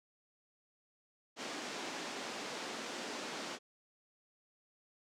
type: band-pass noise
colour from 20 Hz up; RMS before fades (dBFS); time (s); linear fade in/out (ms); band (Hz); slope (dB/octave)
pink; -43; 1.36-3.59; 50; 230 to 6900; 24
effects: none